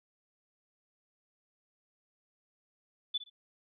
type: tone with echo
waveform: sine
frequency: 3483 Hz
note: A7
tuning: 18 cents flat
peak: -29 dBFS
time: 3.14-3.18 s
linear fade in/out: 10 ms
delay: 60 ms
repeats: 2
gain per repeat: -13 dB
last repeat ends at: 3.3 s
effects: none